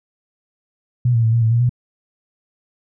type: tone with pitch steps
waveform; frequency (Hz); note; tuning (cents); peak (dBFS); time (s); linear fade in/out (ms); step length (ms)
sine; 122.6 / 115.5 / 112.4 / 117 / 112 / 117.8 / 122.8; B2 / A#2 / A2 / A#2 / A2 / A#2 / B2; -12 / -16 / +37 / +7 / +31 / +19 / -9; -12; 1.05-1.694; 5; 92
effects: none